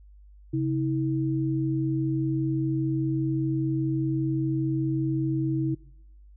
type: tone pair together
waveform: sine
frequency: 135 / 321.1 Hz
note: C#3 / E4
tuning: -45 / -45 cents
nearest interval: octave + minor third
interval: 1500 cents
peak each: -26 dBFS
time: 0.53-5.75 s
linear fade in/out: 10 ms
effects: noise-tail reverb RT60 0.8 s tail -22 dB re dry + added 50 Hz sine -48 dBFS peak until 6.36 s